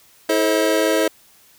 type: tone cluster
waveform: square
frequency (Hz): 323.8 / 434.5 / 531 / 638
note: E4 / A4 / C5 / D#5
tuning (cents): -31 / -22 / +25 / +43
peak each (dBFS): -22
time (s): 0.29-1.08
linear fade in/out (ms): 5
effects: white hiss -52 dBFS RMS until 1.58 s